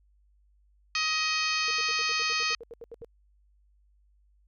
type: harmonic tone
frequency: 629 Hz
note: D#5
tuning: 19 cents sharp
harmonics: 2 / 3 / 4 / 5 / 6 / 7 / 8 / 9 / 10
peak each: -33 / -35 / -30 / -37 / -40 / -32 / -35 / -46 / -40 dBFS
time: 0.95-2.55 s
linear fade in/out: 2 ms
type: tone bursts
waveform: sine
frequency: 466.2 Hz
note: A#4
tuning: in tune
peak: -39 dBFS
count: 14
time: 1.68-3.046 s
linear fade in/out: 0 ms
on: 27 ms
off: 76 ms
type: click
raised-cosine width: 5 ms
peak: -38 dBFS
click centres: 3.016 s
effects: added 50 Hz sine -61 dBFS peak until 4.47 s

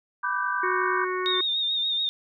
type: chord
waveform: sine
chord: G major seventh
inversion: first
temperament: equal with one note detuned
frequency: 987.8 / 1174.7 / 1517.2 / 1568 Hz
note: B5 / D6 / F#6 / G6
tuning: 0 / 0 / +43 / 0 cents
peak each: -30 / -29 / -30 / -30 dBFS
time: 0.23-1.05 s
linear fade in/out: 10 ms
type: harmonic tone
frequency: 368.3 Hz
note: F#4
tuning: 8 cents flat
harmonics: 1 / 3 / 4 / 5 / 6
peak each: -28 / -30 / -36 / -35 / -38 dBFS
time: 0.63-1.41 s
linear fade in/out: 5 ms
type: tone with vibrato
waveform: sine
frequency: 3677 Hz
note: A#7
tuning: 24 cents flat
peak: -23 dBFS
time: 1.26-2.09 s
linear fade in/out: 0 ms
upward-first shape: sine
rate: 6.9 Hz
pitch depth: 44 cents each way
effects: none

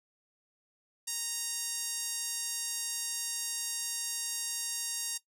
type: tone with band-pass filter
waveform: 5% pulse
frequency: 932.3 Hz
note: A#5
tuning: in tune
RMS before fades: -36 dBFS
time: 1.07-5.18 s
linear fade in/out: 10 ms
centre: 8300 Hz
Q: 0.78
effects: noise-tail reverb RT60 0.1 s tail -17 dB re dry

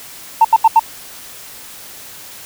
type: tone bursts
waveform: sine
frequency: 899 Hz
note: A5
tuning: 37 cents sharp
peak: -3 dBFS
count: 4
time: 0.41-0.795 s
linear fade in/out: 5 ms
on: 37 ms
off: 79 ms
effects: tanh soft clip ceiling 0 dBFS + white hiss -35 dBFS RMS until 2.45 s

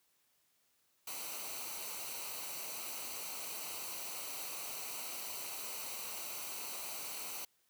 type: noise with comb filter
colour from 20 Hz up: white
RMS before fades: -43 dBFS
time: 1.07-7.45 s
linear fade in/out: 5 ms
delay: 0.58 ms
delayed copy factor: -0.65
effects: white hiss -75 dBFS RMS until 7.69 s + high-pass 60 Hz 12 dB/octave

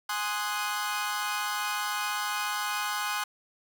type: chord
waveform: sawtooth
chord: Ab dominant seventh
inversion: none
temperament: equal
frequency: 830.6 / 1046.5 / 1244.5 / 1480 Hz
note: Ab5 / C6 / Eb6 / Gb6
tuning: 0 / 0 / 0 / 0 cents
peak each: -31 dBFS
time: 0.09-3.24 s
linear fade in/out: 5 ms
effects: none

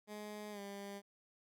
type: tone with pitch glide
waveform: 15% pulse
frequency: 210 to 200.1 Hz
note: G#3 to G3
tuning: +19 to +36 cents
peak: -39 dBFS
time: 0.07-1.02 s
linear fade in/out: 50 ms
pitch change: -83 cents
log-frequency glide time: 0.51-0.6 s
effects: none

